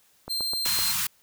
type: click train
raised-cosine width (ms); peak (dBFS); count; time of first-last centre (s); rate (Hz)
1; -23; 5; 0.28-0.79; 7.85
type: tone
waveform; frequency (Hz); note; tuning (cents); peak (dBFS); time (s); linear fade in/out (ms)
40% pulse; 4160; C8; -11; -25; 0.29-0.93; 20
type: band-stop noise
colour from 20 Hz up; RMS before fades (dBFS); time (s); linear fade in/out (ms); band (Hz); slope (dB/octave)
white; -27; 0.65-1.07; 5; 210 to 840; 96
effects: white hiss -62 dBFS RMS until 1.22 s